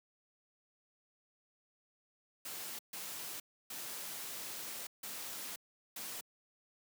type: noise bursts at uneven times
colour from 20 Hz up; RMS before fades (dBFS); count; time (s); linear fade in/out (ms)
white; -44; 5; 2.45-2.79 / 2.93-3.4 / 3.7-4.87 / 5.03-5.56 / 5.96-6.21; 5
effects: high-pass 150 Hz 12 dB/octave